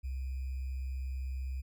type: tone with sample-and-hold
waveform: sine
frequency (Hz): 65.41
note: C2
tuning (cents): 0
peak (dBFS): -34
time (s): 0.03-1.62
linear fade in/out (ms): 20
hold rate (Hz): 2450
effects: none